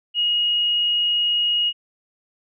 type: tone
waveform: sine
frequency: 2881 Hz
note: F#7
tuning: 47 cents flat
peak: -17 dBFS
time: 0.14-1.73 s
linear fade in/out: 50 ms
effects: none